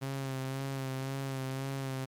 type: tone with vibrato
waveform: sawtooth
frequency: 134.2 Hz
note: C3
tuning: 44 cents sharp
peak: -30 dBFS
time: 0.01-2.06 s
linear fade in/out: 20 ms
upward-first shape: sine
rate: 1.9 Hz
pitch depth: 29 cents each way
effects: MP3 96 kbps